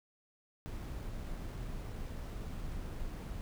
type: noise with sample-and-hold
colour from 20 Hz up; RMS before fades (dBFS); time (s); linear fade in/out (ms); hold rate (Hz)
brown; -41; 0.66-3.41; 0; 11025
effects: none